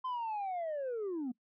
sine linear sweep, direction down, 1041 to 233.1 Hz, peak -32 dBFS, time 0.04-1.32 s, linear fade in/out 10 ms, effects noise-tail reverb RT60 0.1 s tail -22 dB re dry + tanh soft clip ceiling -33 dBFS

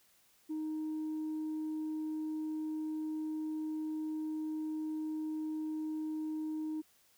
sine tone, 311.1 Hz, D#4, in tune, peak -33 dBFS, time 0.49-6.82 s, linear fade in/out 20 ms, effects tanh soft clip ceiling -33 dBFS + white hiss -68 dBFS RMS until 7.17 s

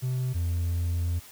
triangle tone pair in turn, 127.9 / 85.36 Hz, C3 / F2, -39 / -39 cents, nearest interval perfect fifth, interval 700 cents, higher first, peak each -23 / -22 dBFS, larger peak second, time 0.02-0.34 / 0.34-1.2 s, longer second, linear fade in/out 20 ms, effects tanh soft clip ceiling -18 dBFS + white hiss -49 dBFS RMS until 1.31 s

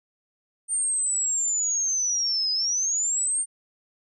sine linear two-way sweep, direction down then up, 8870 to 4978 to 8870 Hz, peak -22 dBFS, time 0.68-3.46 s, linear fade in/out 50 ms, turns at 2.52 s, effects none

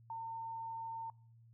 sine tone, 907 Hz, A#5, 48 cents flat, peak -40 dBFS, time 0.1-1.1 s, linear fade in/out 2 ms, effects noise-tail reverb RT60 0.5 s tail -24 dB re dry + added 115 Hz sine -59 dBFS peak until 1.53 s

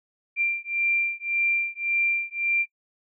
sine beating tone pair, 2370 / 2371.8 Hz, D7 / D7, +15 / +16 cents, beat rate 1.8 Hz, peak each -25 dBFS, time 0.36-2.66 s, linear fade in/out 50 ms, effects noise-tail reverb RT60 0.1 s tail -24 dB re dry

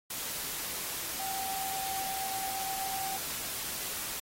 sine tone in noise, 771 Hz, G5, 29 cents flat, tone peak -36 dBFS, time 1.19-3.17 s, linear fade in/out 5 ms, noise white, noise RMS -37 dBFS, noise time 0.1-4.2 s, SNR -2 dB, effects AAC 48 kbps

